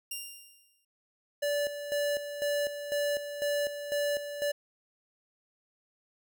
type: tone with exponential decay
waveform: 10% pulse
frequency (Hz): 2792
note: F7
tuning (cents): -1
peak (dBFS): -25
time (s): 0.11-0.85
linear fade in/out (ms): 5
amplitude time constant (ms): 160
type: tone with tremolo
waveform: square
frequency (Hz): 580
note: D5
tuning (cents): -22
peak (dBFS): -28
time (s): 1.42-4.52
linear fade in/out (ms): 10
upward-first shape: square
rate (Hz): 2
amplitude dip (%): 65
effects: none